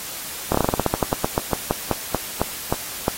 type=slowing click train; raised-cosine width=1 ms; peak=-4 dBFS; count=21; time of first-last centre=0.52-3.081 s; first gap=25 ms; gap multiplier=1.15; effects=white hiss -32 dBFS RMS until 3.17 s + AAC 48 kbps